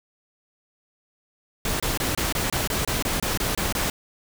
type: noise bursts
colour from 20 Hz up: pink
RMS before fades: -25 dBFS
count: 13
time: 1.65-3.9 s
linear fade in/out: 2 ms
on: 150 ms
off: 25 ms
effects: none